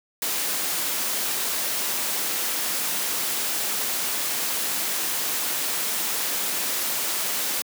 white noise, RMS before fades -26 dBFS, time 0.22-7.62 s, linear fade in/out 2 ms, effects high-pass 200 Hz 12 dB/octave

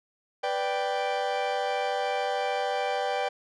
40% pulse chord, G major, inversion first, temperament equal, 493.9 / 587.3 / 784 Hz, B4 / D5 / G5, 0 / 0 / 0 cents, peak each -31 / -31 / -28 dBFS, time 0.43-3.29 s, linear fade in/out 10 ms, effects low-pass 4000 Hz 12 dB/octave

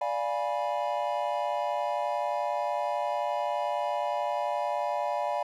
triangle chord, D diminished seventh, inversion none, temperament equal with one note detuned, 587.3 / 698.5 / 830.6 / 978.7 Hz, D5 / F5 / Ab5 / Cb6, 0 / 0 / 0 / -16 cents, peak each -30 / -31 / -31 / -32 dBFS, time 0.01-5.43 s, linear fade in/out 5 ms, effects none

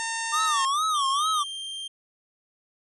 harmonic tone, 909 Hz, A#5, 44 cents flat, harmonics 1 / 2 / 3 / 4 / 5 / 6 / 7 / 8 / 9 / 10, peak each -33 / -32 / -38 / -40 / -42 / -41 / -37 / -42 / -39 / -42 dBFS, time 0-0.65 s, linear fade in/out 0 ms
square tone with vibrato, 1174.7 Hz, D6, in tune, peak -23 dBFS, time 0.32-1.44 s, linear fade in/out 20 ms, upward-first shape sine, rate 2.3 Hz, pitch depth 160 cents each way
45% pulse tone, 3172 Hz, G7, 20 cents sharp, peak -32 dBFS, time 0.94-1.88 s, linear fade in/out 10 ms
effects resampled to 24000 Hz

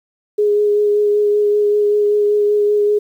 sine tone with vibrato, 415.3 Hz, G#4, in tune, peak -11 dBFS, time 0.38-2.99 s, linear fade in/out 10 ms, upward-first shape sine, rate 5.2 Hz, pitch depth 13 cents each way, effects 8-bit

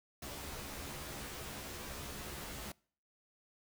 pink noise with comb filter, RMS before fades -45 dBFS, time 0.22-2.72 s, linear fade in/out 5 ms, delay 14 ms, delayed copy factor +0.95, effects noise-tail reverb RT60 0.5 s tail -25 dB re dry

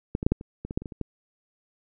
clicks, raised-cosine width 3 ms, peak -12 / -16 / -6 / -8 / -25 / -21 / -20 / -11 / -26 / -22 / -26 / -16 dBFS, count 12, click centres 0.151 / 0.229 / 0.265 / 0.32 / 0.411 / 0.65 / 0.709 / 0.775 / 0.82 / 0.858 / 0.922 / 1.013 s, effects none

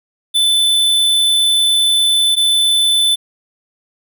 square tone pair in turn, 3513 / 3513 Hz, A7 / A7, -3 / -3 cents, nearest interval unison, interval 0 cents, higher neither, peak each -11 dBFS, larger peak neither, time 0.34-2.36 / 2.36-3.16 s, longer first, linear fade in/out 20 ms, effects none

